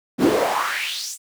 brown noise with high-pass filter sweep, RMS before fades -21 dBFS, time 0.18-1.18 s, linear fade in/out 50 ms, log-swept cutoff 240 to 8200 Hz, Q 3.9, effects none

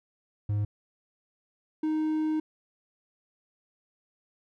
triangle tone pair in turn, 103.83 / 311.1 Hz, G#2 / D#4, 0 / 0 cents, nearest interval octave + perfect fifth, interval 1900 cents, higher second, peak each -23 / -23 dBFS, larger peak neither, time 0.49-0.65 / 1.83-2.4 s, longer second, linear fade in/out 5 ms, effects none

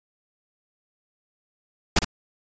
pink noise with echo, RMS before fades -17 dBFS, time 1.96-1.99 s, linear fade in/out 5 ms, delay 57 ms, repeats 1, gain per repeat -9 dB, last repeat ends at 2.047 s, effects resampled to 16000 Hz

